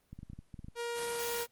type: clicks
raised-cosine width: 5 ms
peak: -33 dBFS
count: 10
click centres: 0.13 / 0.19 / 0.231 / 0.3 / 0.333 / 0.39 / 0.542 / 0.592 / 0.645 / 0.684 s
type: tone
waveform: sawtooth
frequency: 472.3 Hz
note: A#4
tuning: 23 cents sharp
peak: -31 dBFS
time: 0.75-1.47 s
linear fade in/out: 50 ms
type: noise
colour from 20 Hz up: white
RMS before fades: -40 dBFS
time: 0.94-1.47 s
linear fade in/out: 50 ms
effects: pink hiss -72 dBFS RMS until 1.51 s + Opus 24 kbps